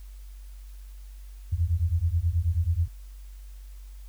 sine beating tone pair, 80.1 / 89.4 Hz, E2 / F2, -49 / +41 cents, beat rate 9.3 Hz, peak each -25 dBFS, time 1.52-2.88 s, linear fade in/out 10 ms, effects added 48 Hz sine -40 dBFS peak until 4.08 s + white hiss -60 dBFS RMS until 4.08 s

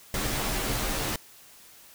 pink noise with comb filter, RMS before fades -29 dBFS, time 0.14-1.16 s, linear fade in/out 2 ms, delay 12 ms, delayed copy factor -0.65, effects white hiss -52 dBFS RMS until 1.94 s

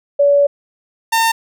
sine / sawtooth tone pair in turn, 570 / 907.4 Hz, C#5 / A#5, +48 / -47 cents, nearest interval minor sixth, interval 805 cents, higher second, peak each -8 dBFS, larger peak neither, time 0.19-0.47 / 1.12-1.32 s, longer first, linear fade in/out 10 ms, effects none

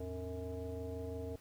sine tone with frequency modulation, 269.1 Hz, C4, 49 cents sharp, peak -39 dBFS, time 0-1.36 s, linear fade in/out 5 ms, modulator 188 Hz, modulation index 1.7, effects pink hiss -64 dBFS RMS until 1.4 s

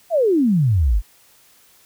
sine exponential sweep, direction down, 717 to 43 Hz, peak -13 dBFS, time 0.1-1.02 s, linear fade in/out 50 ms, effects white hiss -53 dBFS RMS until 1.85 s

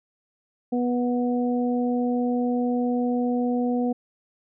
harmonic tone, 244.8 Hz, B3, 15 cents flat, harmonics 1 / 2 / 3, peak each -22 / -28 / -32 dBFS, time 0.72-3.93 s, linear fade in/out 10 ms, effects none

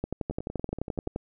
two click trains, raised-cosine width 2 ms, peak -16 / -22 dBFS, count 14 / 9, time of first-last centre 0.04-1.161 / 0.31-1.072 s, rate 11.6 / 10.5 Hz, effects none

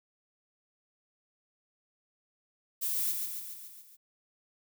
violet noise with echo, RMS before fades -32 dBFS, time 2.81-3.13 s, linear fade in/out 20 ms, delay 140 ms, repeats 6, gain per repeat -4 dB, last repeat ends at 3.97 s, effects none

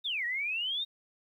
sine exponential two-way sweep, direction down then up, 3767 to 1864.7 to 3767 Hz, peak -30 dBFS, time 0.04-0.85 s, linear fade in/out 20 ms, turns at 0.25 s, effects 11-bit

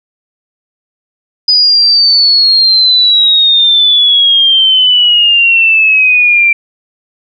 sine exponential sweep, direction down, 4978 to 2349 Hz, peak -4 dBFS, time 1.48-6.53 s, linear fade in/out 5 ms, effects none

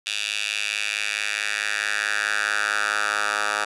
10% pulse tone with high-pass filter sweep, 104.6 Hz, G#2, 13 cents sharp, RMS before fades -25 dBFS, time 0.06-3.65 s, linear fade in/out 10 ms, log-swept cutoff 3000 to 1100 Hz, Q 2.8, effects resampled to 24000 Hz

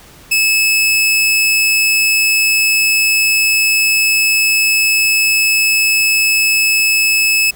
sawtooth tone, 2600 Hz, E7, 24 cents flat, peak -7 dBFS, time 0.31-7.51 s, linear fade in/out 10 ms, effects pink hiss -41 dBFS RMS until 7.55 s

